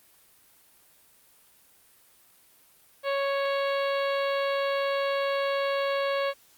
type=harmonic tone; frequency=554.4 Hz; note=C#5; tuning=in tune; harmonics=1 / 2 / 3 / 4 / 5 / 6 / 7 / 8; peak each=-26 / -32 / -36 / -38 / -40 / -42 / -43 / -44 dBFS; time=3.03-6.34 s; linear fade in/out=50 ms; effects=white hiss -59 dBFS RMS until 6.57 s + Opus 32 kbps